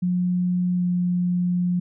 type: tone with pitch glide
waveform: sine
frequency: 179.4 to 177.96 Hz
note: F3 to F3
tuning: +47 to +33 cents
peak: -19 dBFS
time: 0.02-1.8 s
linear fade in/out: 10 ms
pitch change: -14 cents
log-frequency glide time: 0.76-0.83 s
effects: none